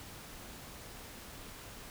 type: silence
effects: pink hiss -49 dBFS RMS until 1.9 s